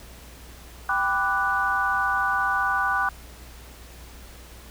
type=chord; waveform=sine; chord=G major seventh; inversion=none; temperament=equal with one note detuned; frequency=784 / 995.8 / 1174.7 / 1480 Hz; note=G5 / B5 / D6 / F#6; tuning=0 / +14 / 0 / 0 cents; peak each=-28 / -29 / -26 / -24 dBFS; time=0.89-3.09 s; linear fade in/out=2 ms; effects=added 60 Hz sine -44 dBFS peak until 4.7 s + pink hiss -47 dBFS RMS until 4.7 s